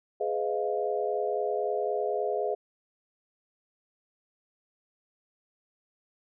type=chord; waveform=sine; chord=F half-diminished seventh; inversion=first; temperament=just; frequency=419.1 / 502.9 / 628.6 / 698.5 Hz; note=Ab4 / Cb5 / Eb5 / F5; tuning=+16 / +31 / +18 / 0 cents; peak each=-30 / -33 / -33 / -33 dBFS; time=0.2-2.55 s; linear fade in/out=10 ms; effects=none